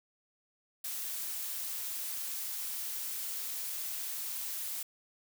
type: noise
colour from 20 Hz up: blue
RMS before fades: -38 dBFS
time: 0.84-4.83 s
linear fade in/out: 5 ms
effects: none